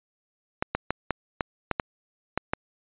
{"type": "clicks", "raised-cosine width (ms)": 0.5, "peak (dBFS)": -9, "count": 9, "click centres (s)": [0.625, 0.75, 0.906, 1.107, 1.408, 1.713, 1.798, 2.376, 2.535], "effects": ["resampled to 8000 Hz"]}